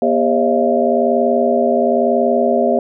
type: tone cluster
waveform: sine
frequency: 241.3 / 402.6 / 541 / 622 / 683 Hz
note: B3 / G4 / C#5 / D#5 / F5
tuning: -40 / +46 / -42 / -1 / -39 cents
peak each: -18 dBFS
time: 0.02-2.79 s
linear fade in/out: 2 ms
effects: none